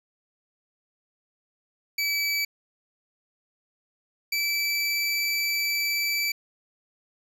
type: tone pair in turn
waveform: 25% pulse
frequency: 2300 / 2317 Hz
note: D7 / D7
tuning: -37 / -24 cents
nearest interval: unison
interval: 13 cents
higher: second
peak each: -20 dBFS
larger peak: neither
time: 1.98-2.45 / 4.32-6.32 s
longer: second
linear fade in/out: 5 ms
effects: none